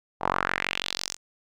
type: tone with band-pass filter sweep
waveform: sawtooth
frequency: 46.08 Hz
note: F#1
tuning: 6 cents flat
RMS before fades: -29 dBFS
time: 0.2-1.17 s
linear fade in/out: 50 ms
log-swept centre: 840 to 7000 Hz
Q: 2.8
effects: none